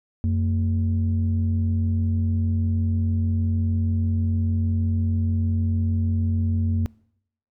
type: tone pair together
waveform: sine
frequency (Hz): 90.5 / 226.6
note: F#2 / A#3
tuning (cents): -38 / -49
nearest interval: octave + major third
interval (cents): 1589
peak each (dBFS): -19 / -25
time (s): 0.24-6.86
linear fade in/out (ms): 0
effects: noise-tail reverb RT60 0.7 s tail -23 dB re dry + tanh soft clip ceiling -13 dBFS